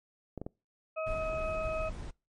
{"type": "clicks", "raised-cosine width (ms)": 2, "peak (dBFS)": -25, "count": 3, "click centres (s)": [0.377, 0.416, 0.465]}
{"type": "harmonic tone", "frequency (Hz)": 635, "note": "D#5", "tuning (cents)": 35, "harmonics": [1, 2, 4], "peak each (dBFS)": [-33, -39, -42], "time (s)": [0.96, 1.9], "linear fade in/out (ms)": 20}
{"type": "noise", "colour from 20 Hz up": "brown", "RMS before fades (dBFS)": -39, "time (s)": [1.06, 2.11], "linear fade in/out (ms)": 10}
{"effects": ["noise-tail reverb RT60 0.3 s tail -26 dB re dry", "MP3 48 kbps"]}